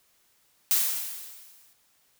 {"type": "noise with exponential decay", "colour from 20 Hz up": "blue", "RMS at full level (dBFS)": -21, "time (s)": [0.71, 1.73], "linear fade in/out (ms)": 0, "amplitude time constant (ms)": 220, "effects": ["white hiss -66 dBFS RMS until 2.19 s"]}